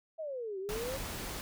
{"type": "exponential two-way sweep", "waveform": "sine", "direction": "down then up", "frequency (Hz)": [661, 373.1, 553], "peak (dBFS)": -36, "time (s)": [0.18, 0.98], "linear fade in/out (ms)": 20, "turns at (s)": 0.59}
{"type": "noise", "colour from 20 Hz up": "pink", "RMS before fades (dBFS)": -40, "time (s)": [0.69, 1.41], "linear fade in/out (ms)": 0}
{"effects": []}